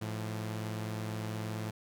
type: tone pair together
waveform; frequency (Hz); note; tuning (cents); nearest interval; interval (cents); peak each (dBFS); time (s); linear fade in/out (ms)
sawtooth; 108.7 / 172.55; A2 / F3; -21 / -21; minor sixth; 800; -32 / -39; 0.01-1.71; 10
effects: none